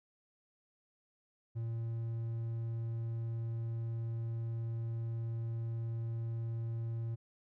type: tone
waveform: triangle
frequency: 114.8 Hz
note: A#2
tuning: 26 cents flat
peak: -33 dBFS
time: 1.55-7.16 s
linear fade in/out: 20 ms
effects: none